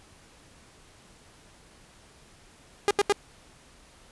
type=tone bursts; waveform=sawtooth; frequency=406.7 Hz; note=G#4; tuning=36 cents flat; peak=-15 dBFS; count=3; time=2.88-3.124 s; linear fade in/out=0 ms; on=28 ms; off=80 ms; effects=pink hiss -55 dBFS RMS until 4.11 s + resampled to 24000 Hz